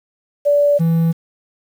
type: tone pair in turn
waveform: sine / triangle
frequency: 579 / 165.03 Hz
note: D5 / E3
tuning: -25 / +2 cents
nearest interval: octave + minor seventh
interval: 2173 cents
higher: first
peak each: -10 / -10 dBFS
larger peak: neither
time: 0.45-0.79 / 0.79-1.13 s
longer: neither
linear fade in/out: 20 ms
effects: 7-bit